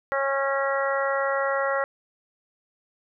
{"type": "harmonic tone", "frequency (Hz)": 274.1, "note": "C#4", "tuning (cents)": -19, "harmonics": [2, 3, 4, 5, 6, 7], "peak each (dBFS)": [-25, -32, -31, -29, -35, -31], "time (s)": [0.12, 1.84], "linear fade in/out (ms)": 0, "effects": []}